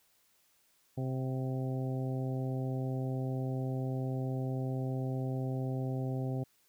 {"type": "harmonic tone with a mistuned harmonic", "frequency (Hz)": 130.8, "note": "C3", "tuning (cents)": 0, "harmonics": [1, 2, 3, 4, 5, 6], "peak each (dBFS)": [-33, -39, -43, -45, -47, -49], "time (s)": [0.97, 6.44], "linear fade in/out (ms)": 10, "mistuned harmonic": 6, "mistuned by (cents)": -24, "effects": ["white hiss -70 dBFS RMS until 6.68 s"]}